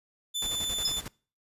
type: tone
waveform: sawtooth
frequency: 3517 Hz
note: A7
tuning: 1 cent flat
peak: -26 dBFS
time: 0.34-1.01 s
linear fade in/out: 20 ms
type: noise with tremolo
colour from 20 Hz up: pink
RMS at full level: -39 dBFS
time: 0.42-1.08 s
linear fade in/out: 2 ms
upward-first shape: square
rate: 11 Hz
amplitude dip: 60%
type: tone with exponential decay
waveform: sine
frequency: 5110 Hz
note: D#8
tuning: 45 cents sharp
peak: -22 dBFS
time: 0.85-0.97 s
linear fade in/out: 5 ms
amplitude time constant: 25 ms
effects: noise-tail reverb RT60 0.4 s tail -24 dB re dry + resampled to 32000 Hz